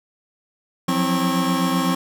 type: tone cluster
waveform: square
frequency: 175 / 182.9 / 262.6 / 327.5 / 1087 Hz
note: F3 / F#3 / C4 / E4 / C#6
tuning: +4 / -20 / +6 / -11 / -34 cents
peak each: -25 / -26 / -23 / -30 / -26 dBFS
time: 0.88-1.95 s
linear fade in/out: 5 ms
effects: none